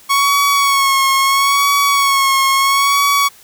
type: tone with vibrato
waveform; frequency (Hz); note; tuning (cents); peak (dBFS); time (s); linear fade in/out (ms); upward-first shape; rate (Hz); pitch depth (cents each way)
sawtooth; 1107; C#6; -3; -7; 0.09-3.29; 20; sine; 0.75; 38
effects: white hiss -44 dBFS RMS until 3.43 s